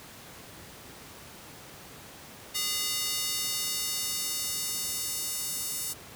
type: tone with high-pass filter sweep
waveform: square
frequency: 409.3 Hz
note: G#4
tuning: 25 cents flat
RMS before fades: -32 dBFS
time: 2.54-5.94 s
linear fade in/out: 20 ms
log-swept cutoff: 3900 to 7500 Hz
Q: 0.99
effects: pink hiss -47 dBFS RMS until 6.15 s + high-pass 80 Hz 12 dB/octave